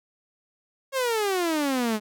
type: exponential sweep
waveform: sawtooth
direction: down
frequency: 550 to 207.3 Hz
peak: -19 dBFS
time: 0.92-2 s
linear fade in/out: 50 ms
effects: none